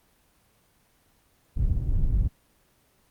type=low-pass noise; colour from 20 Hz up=pink; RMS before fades=-23 dBFS; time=1.56-2.29 s; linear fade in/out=20 ms; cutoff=100 Hz; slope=12 dB/octave; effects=pink hiss -64 dBFS RMS until 3.1 s + Opus 24 kbps